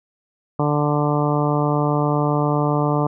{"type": "harmonic tone", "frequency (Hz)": 147.5, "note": "D3", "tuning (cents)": 8, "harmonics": [1, 2, 3, 4, 5, 6, 7, 8], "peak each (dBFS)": [-20, -23, -25, -26, -27, -28, -28, -29], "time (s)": [0.59, 3.07], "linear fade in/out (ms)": 5, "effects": []}